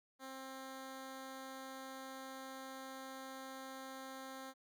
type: tone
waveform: 10% pulse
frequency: 265 Hz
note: C4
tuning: 22 cents sharp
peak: -39 dBFS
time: 0.19-4.54 s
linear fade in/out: 50 ms
effects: none